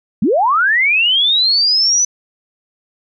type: linear sweep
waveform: sine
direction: up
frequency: 166.3 to 6040 Hz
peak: -10 dBFS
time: 0.22-2.05 s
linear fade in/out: 5 ms
effects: none